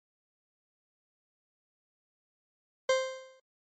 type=tone with exponential decay; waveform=40% pulse; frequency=523.3 Hz; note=C5; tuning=in tune; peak=-20 dBFS; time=2.89-3.4 s; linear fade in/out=5 ms; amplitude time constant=110 ms; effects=MP3 32 kbps